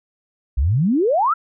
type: exponential sweep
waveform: sine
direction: up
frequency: 57.6 to 1396.9 Hz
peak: -14 dBFS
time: 0.57-1.34 s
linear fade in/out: 10 ms
effects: none